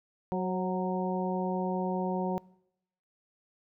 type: harmonic tone with a mistuned harmonic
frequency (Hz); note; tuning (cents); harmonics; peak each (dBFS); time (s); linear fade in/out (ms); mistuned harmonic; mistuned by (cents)
185; F#3; 0; 1 / 2 / 3 / 4 / 5; -31 / -34 / -36 / -37 / -38; 0.32-2.38; 0; 3; -31
effects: noise-tail reverb RT60 0.8 s tail -23 dB re dry